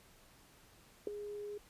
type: tone with ADSR envelope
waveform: sine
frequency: 413.2 Hz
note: G#4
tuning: 9 cents flat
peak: -28 dBFS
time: 1.07-1.58 s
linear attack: 3 ms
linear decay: 5 ms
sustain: -13 dB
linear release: 6 ms
effects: pink hiss -63 dBFS RMS until 1.69 s + resampled to 32000 Hz